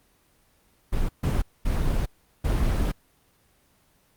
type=noise bursts at uneven times; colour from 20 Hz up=brown; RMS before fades=-23 dBFS; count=4; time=0.92-1.09 / 1.23-1.42 / 1.65-2.06 / 2.44-2.92 s; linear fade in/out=10 ms; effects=pink hiss -63 dBFS RMS until 4.16 s + Opus 24 kbps